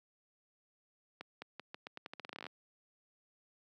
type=accelerating click train; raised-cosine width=0.3 ms; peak=-28 dBFS; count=19; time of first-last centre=1.21-2.466 s; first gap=210 ms; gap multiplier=0.84; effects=high-pass 200 Hz 12 dB/octave